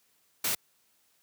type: noise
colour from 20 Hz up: white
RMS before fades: -29 dBFS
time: 0.44-0.55 s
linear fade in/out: 5 ms
effects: white hiss -69 dBFS RMS until 1.22 s + high-pass 80 Hz 12 dB/octave